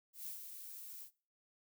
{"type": "noise with ADSR envelope", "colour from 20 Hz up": "violet", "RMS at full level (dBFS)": -44, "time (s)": [0.13, 1.11], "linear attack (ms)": 140, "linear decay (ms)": 120, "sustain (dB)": -6, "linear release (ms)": 89, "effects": ["noise-tail reverb RT60 0.4 s tail -21 dB re dry"]}